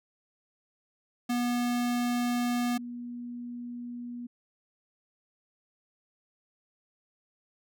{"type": "tone pair in turn", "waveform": ["square", "sine"], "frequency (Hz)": [242.6, 241.5], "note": ["B3", "B3"], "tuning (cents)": [-31, -39], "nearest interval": "unison", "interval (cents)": 8, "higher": "first", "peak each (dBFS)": [-27, -36], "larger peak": "first", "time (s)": [[1.29, 2.78], [2.78, 4.27]], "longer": "neither", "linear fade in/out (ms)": 10, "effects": []}